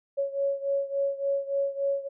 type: beating tone pair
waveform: sine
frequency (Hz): 554.4 / 557.9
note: C#5 / C#5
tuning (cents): 0 / +11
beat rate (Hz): 3.5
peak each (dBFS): -27 / -30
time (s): 0.17-2.09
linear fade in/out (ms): 20
effects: none